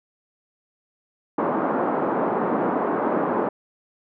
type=band-pass noise; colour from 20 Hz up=pink; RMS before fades=-23 dBFS; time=1.38-3.49 s; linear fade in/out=5 ms; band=220 to 1200 Hz; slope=24 dB/octave; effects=none